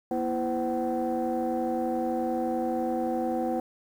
sine tone cluster, 239.3 / 330.9 / 512 / 756 Hz, A#3 / E4 / C5 / F#5, +46 / +7 / -38 / +37 cents, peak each -30 dBFS, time 0.11-3.6 s, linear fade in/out 2 ms, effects tanh soft clip ceiling -20 dBFS + 9-bit

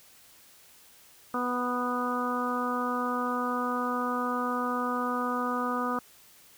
harmonic tone, 246.9 Hz, B3, in tune, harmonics 1 / 2 / 3 / 4 / 5 / 6, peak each -32 / -35 / -38 / -35 / -31 / -40 dBFS, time 1.34-5.99 s, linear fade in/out 2 ms, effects white hiss -56 dBFS RMS until 6.57 s

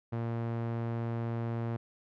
sawtooth tone with low-pass filter, 116.1 Hz, A#2, 7 cents flat, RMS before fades -34 dBFS, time 0.12-1.77 s, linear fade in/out 10 ms, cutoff 1500 Hz, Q 0.54, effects none

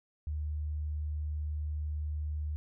sine tone, 75.5 Hz, D2, 48 cents sharp, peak -32 dBFS, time 0.27-2.56 s, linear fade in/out 0 ms, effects none

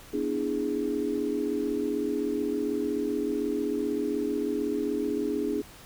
sine chord, E dominant seventh, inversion second, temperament equal, 246.9 / 293.7 / 329.6 / 415.3 Hz, B3 / D4 / E4 / G#4, 0 / 0 / 0 / 0 cents, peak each -34 / -30 / -34 / -30 dBFS, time 0.13-5.62 s, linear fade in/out 10 ms, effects pink hiss -49 dBFS RMS until 5.85 s

